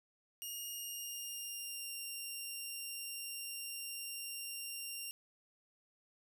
10% pulse tone with pitch glide, 2844 to 2779 Hz, F7 to F7, +31 to -9 cents, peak -34 dBFS, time 0.42-5.11 s, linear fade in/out 0 ms, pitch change -40 cents, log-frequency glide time 0.72-1.94 s, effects none

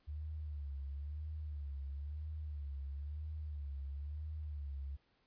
sine tone with vibrato, 73 Hz, D2, 10 cents flat, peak -40 dBFS, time 0.07-4.97 s, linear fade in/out 20 ms, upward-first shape sine, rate 1 Hz, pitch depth 100 cents each way, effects pink hiss -75 dBFS RMS until 5.26 s + resampled to 11025 Hz

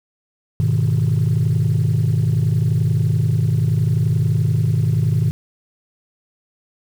sine chord, G# minor, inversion none, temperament just, 103.83 / 124.59 / 155.74 Hz, G#2 / B2 / D#3, 0 / +16 / +2 cents, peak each -17 dBFS, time 0.6-5.31 s, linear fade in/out 0 ms, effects tanh soft clip ceiling -10 dBFS + 7-bit

